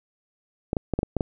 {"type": "clicks", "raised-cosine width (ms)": 2, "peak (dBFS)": -10, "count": 7, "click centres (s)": [0.731, 0.768, 0.937, 0.99, 1.031, 1.167, 1.208], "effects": []}